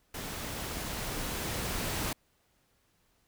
pink noise with level ramp, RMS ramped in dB -39 to -33 dBFS, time 0.14-2.13 s, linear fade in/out 5 ms, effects pink hiss -71 dBFS RMS until 3.27 s

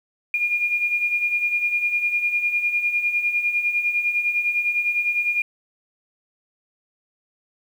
sine beating tone pair, 2414 / 2423.9 Hz, D7 / D#7, +47 / -46 cents, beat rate 9.9 Hz, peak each -27 / -20 dBFS, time 0.34-5.42 s, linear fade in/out 2 ms, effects 8-bit

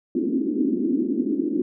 pink band-pass noise, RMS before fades -23 dBFS, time 0.15-1.62 s, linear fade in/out 2 ms, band 240 to 340 Hz, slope 48 dB/octave, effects none

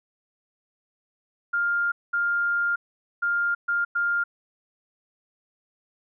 sine tone bursts at uneven times, 1403 Hz, F6, 8 cents sharp, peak -21 dBFS, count 5, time 1.53-1.92 / 2.13-2.76 / 3.22-3.55 / 3.68-3.85 / 3.95-4.24 s, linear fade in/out 10 ms, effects none

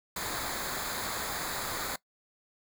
pink noise with comb filter, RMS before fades -35 dBFS, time 0.16-1.96 s, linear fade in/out 5 ms, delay 0.35 ms, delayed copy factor -0.7, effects noise-tail reverb RT60 0.1 s tail -20 dB re dry

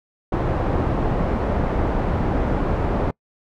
pink low-pass noise, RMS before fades -21 dBFS, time 0.32-3.11 s, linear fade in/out 5 ms, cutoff 900 Hz, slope 12 dB/octave, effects noise-tail reverb RT60 0.1 s tail -26 dB re dry

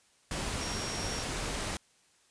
sine tone in noise, 5588 Hz, F8, in tune, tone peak -40 dBFS, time 0.61-1.23 s, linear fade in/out 2 ms, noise pink, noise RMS -35 dBFS, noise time 0.31-1.77 s, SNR -8 dB, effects white hiss -66 dBFS RMS until 2.3 s + resampled to 22050 Hz

